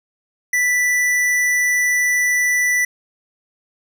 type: tone with hard clipping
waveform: sine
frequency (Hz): 1975.5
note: B6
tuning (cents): 0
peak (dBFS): -16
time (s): 0.53-2.85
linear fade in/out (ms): 5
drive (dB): 14
effects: none